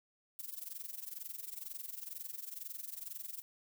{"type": "noise with amplitude modulation", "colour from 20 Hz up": "violet", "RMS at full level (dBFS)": -42, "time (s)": [0.39, 3.42], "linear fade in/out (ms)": 0, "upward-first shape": "sine", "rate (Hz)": 22.1, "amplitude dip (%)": 85, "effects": []}